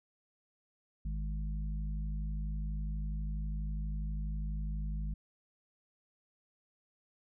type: harmonic tone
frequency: 52.2 Hz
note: G#1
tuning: 10 cents sharp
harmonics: 1 / 3 / 4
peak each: -34 / -42 / -48 dBFS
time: 1.05-5.14 s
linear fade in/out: 5 ms
effects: none

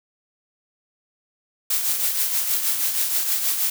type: noise with tremolo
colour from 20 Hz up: blue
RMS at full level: -20 dBFS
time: 1.7-3.7 s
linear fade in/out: 5 ms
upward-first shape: triangle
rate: 6.3 Hz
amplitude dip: 55%
effects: none

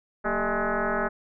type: tone with frequency modulation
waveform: sine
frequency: 440.1 Hz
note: A4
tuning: in tune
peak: -23 dBFS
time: 0.24-1.09 s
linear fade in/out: 20 ms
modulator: 209 Hz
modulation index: 5.9
effects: none

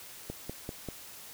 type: click train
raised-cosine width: 2 ms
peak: -23 dBFS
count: 4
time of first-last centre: 0.3-0.887 s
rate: 5.11 Hz
effects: white hiss -48 dBFS RMS until 1.33 s

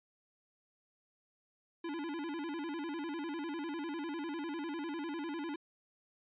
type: tone with vibrato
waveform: square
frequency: 311.1 Hz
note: D#4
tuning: in tune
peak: -38 dBFS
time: 1.84-5.56 s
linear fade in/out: 5 ms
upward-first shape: square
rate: 10 Hz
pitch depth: 140 cents each way
effects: resampled to 8000 Hz

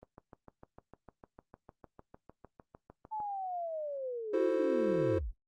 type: click train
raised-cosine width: 1 ms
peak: -35 dBFS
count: 22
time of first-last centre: 0.03-3.202 s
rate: 6.62 Hz
type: linear sweep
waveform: sine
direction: down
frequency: 880 to 33.87 Hz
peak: -35 dBFS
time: 3.11-5.32 s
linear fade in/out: 20 ms
type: chord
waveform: triangle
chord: F# half-diminished seventh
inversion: third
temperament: equal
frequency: 329.6 / 370 / 440 / 523.3 Hz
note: E4 / F#4 / A4 / C5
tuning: 0 / 0 / 0 / 0 cents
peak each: -31 dBFS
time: 4.33-5.19 s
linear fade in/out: 10 ms
effects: noise-tail reverb RT60 0.1 s tail -17 dB re dry + Opus 24 kbps

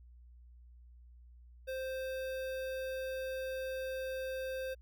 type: tone with notch filter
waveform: square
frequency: 523.3 Hz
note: C5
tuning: in tune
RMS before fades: -39 dBFS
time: 1.67-4.75 s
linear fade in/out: 20 ms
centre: 7300 Hz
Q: 1
effects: added 60 Hz sine -54 dBFS peak until 4.81 s

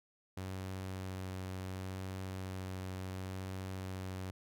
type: tone with vibrato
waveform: sawtooth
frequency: 94 Hz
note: F#2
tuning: 28 cents sharp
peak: -36 dBFS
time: 0.37-4.31 s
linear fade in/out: 5 ms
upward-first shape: sine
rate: 0.7 Hz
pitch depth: 10 cents each way
effects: none

